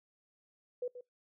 sine tone with echo, 493.9 Hz, B4, in tune, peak -33 dBFS, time 0.82-0.88 s, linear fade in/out 5 ms, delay 130 ms, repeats 1, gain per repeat -11 dB, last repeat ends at 1.01 s, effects noise-tail reverb RT60 0.2 s tail -25 dB re dry

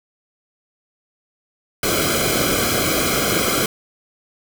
pink noise with comb filter, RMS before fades -19 dBFS, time 1.83-3.66 s, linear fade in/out 2 ms, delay 1.1 ms, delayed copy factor -0.95, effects none

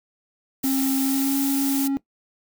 blue noise, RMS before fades -28 dBFS, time 0.63-1.88 s, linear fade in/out 10 ms
triangle tone with pitch glide, 268.6 to 274.7 Hz, C4 to C#4, +46 to -16 cents, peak -18 dBFS, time 0.64-1.97 s, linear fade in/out 0 ms, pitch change +38 cents, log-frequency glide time 1.05-1.36 s
effects noise-tail reverb RT60 0.1 s tail -18 dB re dry

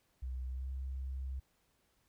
sine tone with pitch glide, 63.6 to 65.96 Hz, C2 to C2, -48 to +15 cents, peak -37 dBFS, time 0.22-1.4 s, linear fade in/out 10 ms, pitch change +63 cents, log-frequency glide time 0.48-0.69 s, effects pink hiss -75 dBFS RMS until 2.08 s

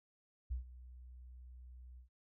sine tone with ADSR envelope, 62.1 Hz, B1, 10 cents sharp, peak -34 dBFS, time 0.5-2.09 s, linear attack 16 ms, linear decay 120 ms, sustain -17 dB, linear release 110 ms, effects none

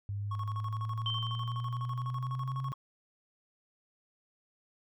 sine linear sweep, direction up, 100 to 133.3 Hz, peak -33 dBFS, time 0.09-2.72 s, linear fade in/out 0 ms
triangle tone with tremolo, 1100 Hz, C#6, 14 cents flat, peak -35 dBFS, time 0.31-2.74 s, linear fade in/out 5 ms, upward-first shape square, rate 12 Hz, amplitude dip 80%
sine tone with exponential decay, 3119 Hz, G7, 9 cents flat, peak -31 dBFS, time 1.06-2.12 s, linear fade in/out 1 ms, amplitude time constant 230 ms
effects none

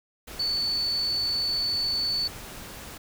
sine tone in noise, 4473 Hz, C#8, 15 cents sharp, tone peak -24 dBFS, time 0.39-2.28 s, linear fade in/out 10 ms, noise pink, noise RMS -41 dBFS, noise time 0.27-2.98 s, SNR +14 dB, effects none

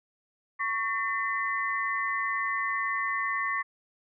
sine tone cluster, 1115 / 1805 / 2023 Hz, C#6 / A6 / B6, +10 / +44 / +41 cents, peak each -30 / -32 / -32 dBFS, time 0.59-3.63 s, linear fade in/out 20 ms, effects none

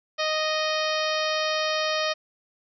harmonic tone, 621 Hz, D#5, 3 cents flat, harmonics 1 / 2 / 3 / 4 / 5 / 6 / 7 / 8 / 9, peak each -27 / -30 / -32 / -33 / -34 / -35 / -35 / -36 / -37 dBFS, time 0.18-2.14 s, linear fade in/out 20 ms, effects none

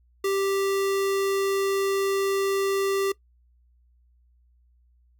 square tone, 392 Hz, G4, in tune, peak -23 dBFS, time 0.24-3.12 s, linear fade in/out 5 ms, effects noise-tail reverb RT60 0.1 s tail -20 dB re dry + added 60 Hz sine -58 dBFS peak until 5.19 s

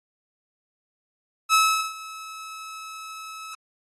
sawtooth tone with ADSR envelope, 1296 Hz, E6, 30 cents flat, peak -11 dBFS, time 1.49-3.55 s, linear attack 45 ms, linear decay 380 ms, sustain -21 dB, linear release 5 ms, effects AAC 32 kbps

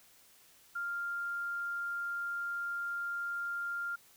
sine tone, 1396.9 Hz, F6, in tune, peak -34 dBFS, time 0.75-3.96 s, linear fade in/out 10 ms, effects white hiss -62 dBFS RMS until 4.16 s

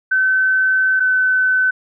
sine tone pair in turn, 1528 / 1515.7 Hz, G6 / F#6, -45 / +41 cents, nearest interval unison, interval 14 cents, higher first, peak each -12 dBFS, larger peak neither, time 0.11-1 / 1-1.71 s, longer first, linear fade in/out 10 ms, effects none

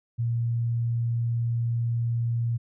sine tone, 117.3 Hz, A#2, 11 cents sharp, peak -23 dBFS, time 0.18-2.58 s, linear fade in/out 20 ms, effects none

